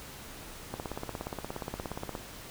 click train, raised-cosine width 1 ms, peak -21 dBFS, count 25, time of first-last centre 0.74-2.152 s, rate 17 Hz, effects pink hiss -46 dBFS RMS until 2.5 s

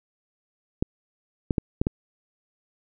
clicks, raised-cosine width 3 ms, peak -9 dBFS, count 5, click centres 0.825 / 1.508 / 1.582 / 1.815 / 1.869 s, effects none

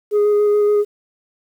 sine tone with vibrato, 415.3 Hz, G#4, in tune, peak -9 dBFS, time 0.11-0.85 s, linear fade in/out 50 ms, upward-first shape square, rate 7 Hz, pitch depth 9 cents each way, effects tanh soft clip ceiling -11 dBFS + 8-bit

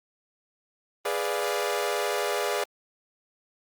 sawtooth chord, G# diminished seventh, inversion none, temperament equal, 415.3 / 493.9 / 587.3 / 698.5 Hz, G#4 / B4 / D5 / F5, 0 / 0 / 0 / 0 cents, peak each -26 / -28 / -27 / -30 dBFS, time 1.05-2.64 s, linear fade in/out 5 ms, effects Opus 32 kbps

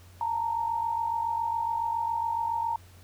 sine tone pair together, 880 / 927.2 Hz, A5 / A#5, 0 / -10 cents, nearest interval minor second, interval 90 cents, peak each -33 / -27 dBFS, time 0.21-2.76 s, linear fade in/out 2 ms, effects added 90 Hz sine -50 dBFS peak until 3.03 s + pink hiss -57 dBFS RMS until 3.03 s

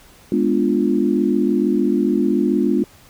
sine chord, G# diminished seventh, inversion none, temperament equal, 207.7 / 246.9 / 293.7 / 349.2 Hz, G#3 / B3 / D4 / F4, 0 / 0 / 0 / 0 cents, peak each -20 dBFS, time 0.32-2.84 s, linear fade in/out 2 ms, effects pink hiss -48 dBFS RMS until 3.09 s

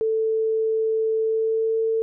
sine tone with pitch glide, 442.5 to 447.4 Hz, A4 to A4, +10 to +29 cents, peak -19 dBFS, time 0.01-2.02 s, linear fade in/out 0 ms, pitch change +19 cents, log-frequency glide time 1.21-1.8 s, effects none

